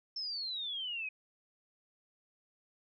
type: exponential sweep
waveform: sine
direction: down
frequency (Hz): 5360 to 2489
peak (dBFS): -36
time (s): 0.16-1.09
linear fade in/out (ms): 5
effects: none